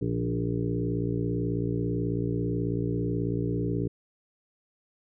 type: harmonic tone with a mistuned harmonic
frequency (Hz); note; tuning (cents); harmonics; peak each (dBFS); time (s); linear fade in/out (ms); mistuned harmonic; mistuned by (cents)
58.27; A#1; 0; 1 / 2 / 3 / 5 / 6 / 7 / 8; -39 / -30 / -32 / -32 / -38 / -34 / -39; 0.01-3.88; 10; 3; -18
effects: none